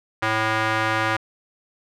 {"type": "tone with band-pass filter", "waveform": "square", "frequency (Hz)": 110, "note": "A2", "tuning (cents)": 0, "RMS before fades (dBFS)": -22, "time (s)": [0.22, 1.17], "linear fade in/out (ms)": 10, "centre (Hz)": 1500, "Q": 1.3, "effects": []}